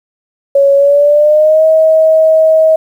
sine tone with pitch glide, 557 to 636.1 Hz, C#5 to D#5, +8 to +38 cents, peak -4 dBFS, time 0.55-2.76 s, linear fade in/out 5 ms, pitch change +230 cents, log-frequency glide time 0.76-1.65 s, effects 7-bit

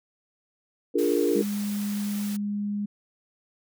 sine chord, Bb dominant seventh, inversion first, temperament equal, 293.7 / 349.2 / 415.3 / 466.2 Hz, D4 / F4 / Ab4 / Bb4, 0 / 0 / 0 / 0 cents, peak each -26 dBFS, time 0.94-1.43 s, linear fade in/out 20 ms
white high-pass noise, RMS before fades -40 dBFS, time 0.98-2.37 s, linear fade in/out 10 ms, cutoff 110 Hz, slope 96 dB/octave
sine tone, 205.2 Hz, G#3, 21 cents flat, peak -26 dBFS, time 1.35-2.86 s, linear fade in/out 10 ms
effects none

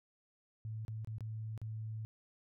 sine tone with dropouts, 109.8 Hz, A2, 3 cents flat, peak -39 dBFS, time 0.65-2.05 s, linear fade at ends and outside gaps 0 ms, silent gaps 0.85-0.881 / 1.047-1.073 / 1.183-1.207 / 1.577-1.616 s, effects none

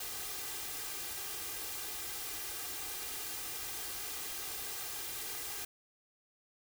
white noise with comb filter, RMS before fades -41 dBFS, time 0-5.65 s, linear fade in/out 5 ms, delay 2.5 ms, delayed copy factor +0.65, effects none

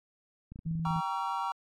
clicks, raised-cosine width 5 ms, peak -32 dBFS, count 10, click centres 0.52 / 0.559 / 0.591 / 0.662 / 0.712 / 0.754 / 0.796 / 0.87 / 0.908 / 0.962 s
sine tone, 163.6 Hz, E3, 13 cents flat, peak -30 dBFS, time 0.65-1.01 s, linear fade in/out 20 ms
triangle chord, G diminished seventh, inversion none, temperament just, 784 / 940.8 / 1128.9 / 1354.7 Hz, G5 / Bb5 / Db6 / Fb6, 0 / +16 / +31 / +47 cents, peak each -35 / -32 / -35 / -37 dBFS, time 0.85-1.52 s, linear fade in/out 2 ms
effects AAC 64 kbps

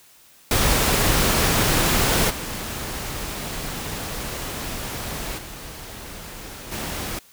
pink noise with level steps, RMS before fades -19 / -30 / -37 / -29 dBFS, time 0.51-7.19 s, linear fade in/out 2 ms, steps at 2.29 / 5.37 / 6.71 s, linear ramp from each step 20 ms, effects white hiss -52 dBFS RMS until 7.32 s

